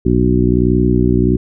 harmonic tone with a mistuned harmonic, 61.4 Hz, B1, 9 cents flat, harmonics 1 / 2 / 3 / 4 / 5 / 6, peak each -17 / -17 / -17 / -17 / -17 / -17 dBFS, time 0.05-1.37 s, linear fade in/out 10 ms, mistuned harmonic 1, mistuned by +54 cents, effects none

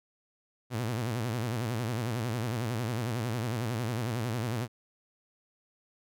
sawtooth tone with vibrato, 116.54 Hz, A#2, in tune, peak -26 dBFS, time 0.7-4.68 s, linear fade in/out 50 ms, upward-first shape sine, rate 11 Hz, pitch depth 150 cents each way, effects none

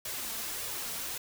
white noise with flanger, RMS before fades -37 dBFS, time 0.05-1.18 s, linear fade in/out 5 ms, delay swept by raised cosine 1.7 to 4.5 ms, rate 1.7 Hz, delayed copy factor +0.5, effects none

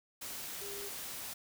sine tone in noise, 402.8 Hz, G4, 47 cents sharp, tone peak -45 dBFS, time 0.61-0.89 s, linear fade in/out 10 ms, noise white, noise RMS -43 dBFS, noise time 0.21-1.34 s, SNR -5 dB, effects none

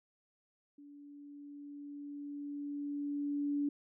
sine tone with level ramp, 287.8 Hz, D4, 35 cents flat, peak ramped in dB -52 to -30 dBFS, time 0.78-3.69 s, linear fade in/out 5 ms, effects none

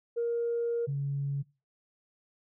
sine tone pair in turn, 469.6 / 140.3 Hz, A#4 / C#3, +13 / +21 cents, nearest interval octave + major sixth, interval 2092 cents, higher first, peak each -26 / -28 dBFS, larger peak first, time 0.16-0.87 / 0.87-1.43 s, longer first, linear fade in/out 20 ms, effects noise-tail reverb RT60 0.3 s tail -22 dB re dry + tanh soft clip ceiling -23 dBFS

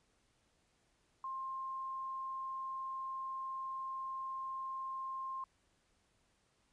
sine tone, 1059 Hz, C6, 21 cents sharp, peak -39 dBFS, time 1.24-5.44 s, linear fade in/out 2 ms, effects pink hiss -75 dBFS RMS until 6.72 s + resampled to 22050 Hz

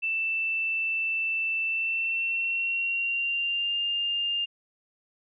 sine tone with pitch glide, 2660 to 2807 Hz, E7 to F7, +15 to +8 cents, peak -25 dBFS, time 0.02-4.46 s, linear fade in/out 20 ms, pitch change +93 cents, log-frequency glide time 1.65-3.77 s, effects none

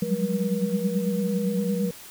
sine tone cluster, 178.4 / 188.1 / 196.4 / 205.8 / 479.3 Hz, F3 / F#3 / G3 / G#3 / A#4, +37 / +29 / +4 / -16 / +48 cents, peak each -29 dBFS, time 0.02-1.91 s, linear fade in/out 5 ms, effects white hiss -44 dBFS RMS until 2.1 s

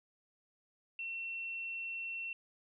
sine tone, 2710 Hz, E7, 47 cents sharp, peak -38 dBFS, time 0.99-2.33 s, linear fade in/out 2 ms, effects none

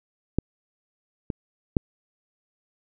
clicks, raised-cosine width 3 ms, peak -8 / -15 / -6 dBFS, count 3, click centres 0.386 / 1.302 / 1.768 s, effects none

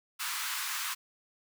pink high-pass noise, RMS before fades -35 dBFS, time 0.19-0.95 s, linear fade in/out 20 ms, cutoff 1000 Hz, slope 48 dB/octave, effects none

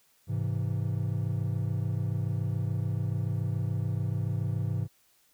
triangle chord, Ab augmented, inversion none, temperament equal, 103.83 / 130.81 / 164.81 Hz, Ab2 / C3 / E3, 0 / 0 / 0 cents, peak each -28 / -30 / -33 dBFS, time 0.27-4.88 s, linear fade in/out 50 ms, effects white hiss -66 dBFS RMS until 5.33 s

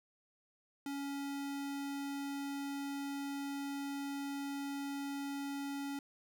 square tone, 280 Hz, C#4, 18 cents sharp, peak -39 dBFS, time 0.86-5.99 s, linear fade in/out 2 ms, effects none

